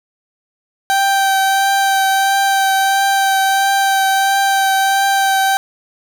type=tone with vibrato; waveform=30% pulse; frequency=780 Hz; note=G5; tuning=9 cents flat; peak=-9 dBFS; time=0.9-5.57 s; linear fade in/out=0 ms; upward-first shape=triangle; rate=1.5 Hz; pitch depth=17 cents each way; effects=none